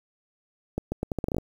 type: accelerating click train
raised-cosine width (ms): 2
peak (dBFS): -14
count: 11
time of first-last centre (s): 0.78-1.384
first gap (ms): 140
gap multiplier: 0.79
effects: 8-bit